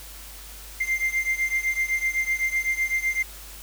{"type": "beating tone pair", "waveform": "triangle", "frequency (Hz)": [2093, 2100.9], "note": ["C7", "C7"], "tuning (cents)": [0, 7], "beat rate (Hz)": 7.9, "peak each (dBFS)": [-23, -25], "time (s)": [0.8, 3.23], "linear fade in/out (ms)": 10, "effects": ["added 50 Hz sine -43 dBFS peak until 3.62 s", "white hiss -43 dBFS RMS until 3.62 s"]}